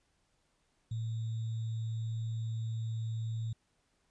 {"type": "tone with sample-and-hold", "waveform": "sine", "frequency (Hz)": 112.4, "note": "A2", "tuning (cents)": 37, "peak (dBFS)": -33, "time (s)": [0.91, 3.53], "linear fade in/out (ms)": 5, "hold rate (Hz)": 3675, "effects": ["pink hiss -75 dBFS RMS until 4.1 s", "resampled to 22050 Hz"]}